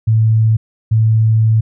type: tone pair in turn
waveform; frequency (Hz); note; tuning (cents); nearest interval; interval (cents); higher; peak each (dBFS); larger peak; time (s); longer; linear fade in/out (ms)
sine; 110.8 / 110.8; A2 / A2; +13 / +13; unison; 0; neither; -8; neither; 0.07-0.57 / 0.91-1.61; second; 10
effects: none